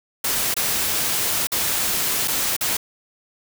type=noise with dropouts; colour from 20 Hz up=white; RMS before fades=-22 dBFS; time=0.24-2.77 s; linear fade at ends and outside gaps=5 ms; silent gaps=0.542-0.565 / 1.471-1.518 / 2.276-2.28 / 2.566-2.609 s; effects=none